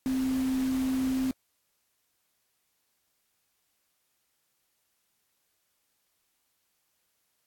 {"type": "tone in noise", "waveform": "sine", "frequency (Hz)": 261.2, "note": "C4", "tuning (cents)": -3, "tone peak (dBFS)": -25, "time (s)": [0.06, 1.31], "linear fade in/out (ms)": 0, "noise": "pink", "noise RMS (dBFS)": -42, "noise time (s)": [0.06, 1.31], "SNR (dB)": 14, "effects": ["white hiss -75 dBFS RMS until 7.46 s", "AAC 64 kbps"]}